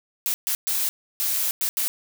blue noise bursts at uneven times, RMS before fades -24 dBFS, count 6, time 0.26-0.34 / 0.47-0.55 / 0.67-0.89 / 1.2-1.51 / 1.61-1.69 / 1.77-1.88 s, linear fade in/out 0 ms, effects none

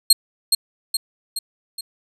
25% pulse tone with echo, 4230 Hz, C8, 18 cents sharp, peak -3 dBFS, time 0.1-0.13 s, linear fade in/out 5 ms, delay 420 ms, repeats 4, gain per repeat -5 dB, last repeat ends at 1.81 s, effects none

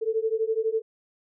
sine beating tone pair, 438.3 / 450.3 Hz, A4 / A4, -7 / +40 cents, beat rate 12 Hz, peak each -26 dBFS, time 0.01-0.82 s, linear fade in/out 20 ms, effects none

